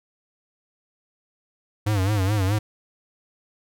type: tone with vibrato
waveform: square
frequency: 100 Hz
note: G2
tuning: 35 cents sharp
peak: -20 dBFS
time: 1.86-2.59 s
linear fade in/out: 10 ms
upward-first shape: sine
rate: 4.7 Hz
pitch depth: 130 cents each way
effects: none